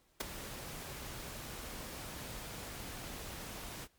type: noise with ADSR envelope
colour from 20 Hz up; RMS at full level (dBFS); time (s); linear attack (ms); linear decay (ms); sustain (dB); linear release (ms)
pink; -32; 0.2-3.88; 9; 11; -13; 49
effects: pink hiss -71 dBFS RMS until 3.98 s + MP3 96 kbps